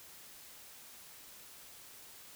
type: silence
effects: white hiss -54 dBFS RMS until 2.35 s